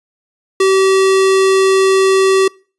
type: tone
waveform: square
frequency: 383.7 Hz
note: G4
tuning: 37 cents flat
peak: -9 dBFS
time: 0.6-2.48 s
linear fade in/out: 5 ms
effects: noise-tail reverb RT60 0.4 s tail -26 dB re dry + resampled to 24000 Hz